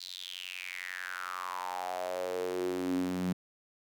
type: tone with high-pass filter sweep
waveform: sawtooth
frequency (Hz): 91.1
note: F#2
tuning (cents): -26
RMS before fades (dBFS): -36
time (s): 0-3.33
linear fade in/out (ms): 10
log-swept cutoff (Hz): 4300 to 190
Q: 6.4
effects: none